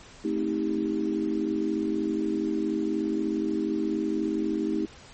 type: chord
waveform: sine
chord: A half-diminished seventh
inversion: none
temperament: just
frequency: 220 / 264 / 316.8 / 396 Hz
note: A3 / C4 / Eb4 / G4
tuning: 0 / +16 / +31 / +18 cents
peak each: -31 / -33 / -27 / -32 dBFS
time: 0.24-4.86 s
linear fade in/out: 10 ms
effects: pink hiss -49 dBFS RMS until 5.13 s + MP3 32 kbps